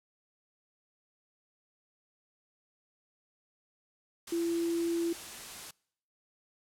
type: tone in noise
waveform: sine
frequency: 337.3 Hz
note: E4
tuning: 40 cents sharp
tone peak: -28 dBFS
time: 4.32-5.13 s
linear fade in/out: 5 ms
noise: white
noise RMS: -44 dBFS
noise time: 4.27-5.71 s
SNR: +13 dB
effects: noise-tail reverb RT60 0.7 s tail -26 dB re dry + low-pass 11000 Hz 12 dB/octave